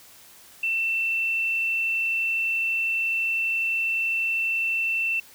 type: tone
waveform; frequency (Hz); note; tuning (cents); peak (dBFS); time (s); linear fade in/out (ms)
sine; 2682; E7; +29; -22; 0.63-5.2; 5
effects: white hiss -50 dBFS RMS until 5.34 s